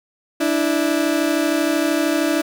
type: tone pair together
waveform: 30% pulse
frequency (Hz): 293.7 / 326.7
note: D4 / E4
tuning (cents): 0 / -15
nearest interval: major second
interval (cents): 185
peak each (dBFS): -17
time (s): 0.4-2.42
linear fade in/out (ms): 10
effects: none